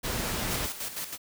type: noise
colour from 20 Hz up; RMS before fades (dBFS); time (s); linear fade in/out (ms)
pink; -31; 0.03-0.67; 20
type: noise with tremolo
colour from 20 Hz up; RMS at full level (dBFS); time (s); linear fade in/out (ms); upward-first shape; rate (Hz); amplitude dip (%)
white; -34; 0.48-1.18; 50; square; 6.2; 60
effects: none